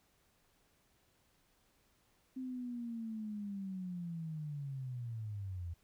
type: linear sweep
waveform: sine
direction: down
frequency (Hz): 261.6 to 82.41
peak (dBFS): -39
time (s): 2.36-5.74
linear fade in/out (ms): 10
effects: pink hiss -73 dBFS RMS until 5.83 s